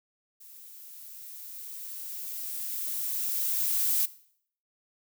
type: noise with level ramp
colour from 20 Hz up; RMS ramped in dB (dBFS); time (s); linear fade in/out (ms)
violet; -50 to -25; 0.4-4.06; 10
effects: noise-tail reverb RT60 0.6 s tail -18 dB re dry